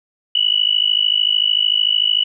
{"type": "tone with amplitude modulation", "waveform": "sine", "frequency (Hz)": 2949, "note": "F#7", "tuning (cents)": -6, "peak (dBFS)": -9, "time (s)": [0.35, 2.24], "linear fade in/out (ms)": 5, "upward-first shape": "sine", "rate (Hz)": 53.4, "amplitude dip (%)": 95, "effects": []}